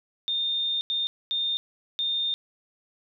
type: tone bursts at uneven times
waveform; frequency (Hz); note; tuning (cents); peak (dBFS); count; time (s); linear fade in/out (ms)
sine; 3636; A#7; -44; -24; 4; 0.28-0.81 / 0.9-1.07 / 1.31-1.57 / 1.99-2.34; 0
effects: none